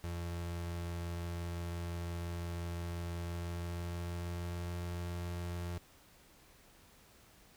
35% pulse tone with pitch glide, 85.8 to 87.15 Hz, F2 to F2, -30 to -3 cents, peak -36 dBFS, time 0.04-5.78 s, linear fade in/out 0 ms, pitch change +27 cents, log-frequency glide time 3.23-4.83 s, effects pink hiss -62 dBFS RMS until 7.56 s

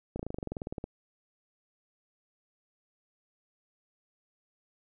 slowing click train, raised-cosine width 2 ms, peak -22 dBFS, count 16, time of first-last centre 0.16-0.841 s, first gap 34 ms, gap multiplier 1.04, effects none

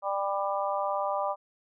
harmonic tone, 198 Hz, G3, 18 cents sharp, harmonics 3 / 4 / 5 / 6, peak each -31 / -32 / -33 / -34 dBFS, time 0.02-1.36 s, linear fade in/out 50 ms, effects none

